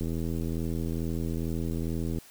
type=click train; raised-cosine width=3 ms; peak=-20 dBFS; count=180; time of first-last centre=0.01-2.185 s; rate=82.3 Hz; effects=white hiss -53 dBFS RMS until 2.3 s